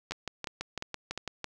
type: two click trains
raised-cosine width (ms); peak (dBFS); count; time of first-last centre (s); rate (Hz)
0.2; -18 / -17; 4 / 9; 0.12-1.176 / 0.11-1.443; 2.84 / 6
effects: none